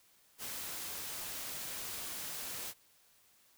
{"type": "noise", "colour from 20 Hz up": "white", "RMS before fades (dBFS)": -42, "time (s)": [0.38, 2.74], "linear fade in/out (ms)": 50, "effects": ["white hiss -67 dBFS RMS until 3.57 s"]}